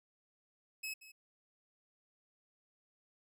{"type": "tone with echo", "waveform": "sawtooth", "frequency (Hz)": 2574, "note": "E7", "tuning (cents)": -42, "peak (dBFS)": -36, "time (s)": [0.83, 0.94], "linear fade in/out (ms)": 10, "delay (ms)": 180, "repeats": 1, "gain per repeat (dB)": -15, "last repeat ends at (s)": 1.12, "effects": []}